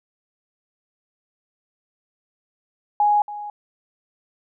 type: tone with echo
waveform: sine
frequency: 830.6 Hz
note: G#5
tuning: in tune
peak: -14 dBFS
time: 3-3.22 s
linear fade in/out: 2 ms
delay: 280 ms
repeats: 1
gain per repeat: -15 dB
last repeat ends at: 3.5 s
effects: none